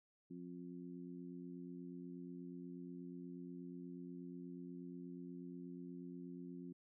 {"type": "harmonic tone", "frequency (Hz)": 88.3, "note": "F2", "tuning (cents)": 20, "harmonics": [2, 3, 4], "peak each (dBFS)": [-51, -51, -56], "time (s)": [0.3, 6.73], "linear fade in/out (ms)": 10, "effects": []}